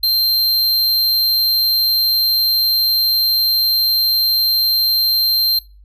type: tone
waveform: square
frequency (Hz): 4156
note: C8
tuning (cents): -12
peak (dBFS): -13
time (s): 0.03-5.59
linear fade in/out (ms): 5
effects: noise-tail reverb RT60 0.3 s tail -21 dB re dry + added 50 Hz sine -41 dBFS peak until 5.84 s